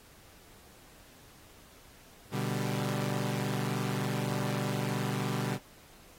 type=chord; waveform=sawtooth; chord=G major; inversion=first; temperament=equal; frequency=123.47 / 146.83 / 196 Hz; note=B2 / D3 / G3; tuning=0 / 0 / 0 cents; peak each=-30 / -31 / -31 dBFS; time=2.31-5.59 s; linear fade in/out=50 ms; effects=pink hiss -57 dBFS RMS until 6.18 s + AAC 48 kbps